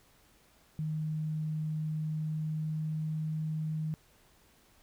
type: tone with pitch glide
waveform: sine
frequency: 155.3 to 156.29 Hz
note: D#3 to D#3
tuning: -3 to +8 cents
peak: -31 dBFS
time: 0.79-3.94 s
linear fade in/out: 0 ms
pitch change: +11 cents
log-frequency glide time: 2.04-3.39 s
effects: pink hiss -64 dBFS RMS until 4.82 s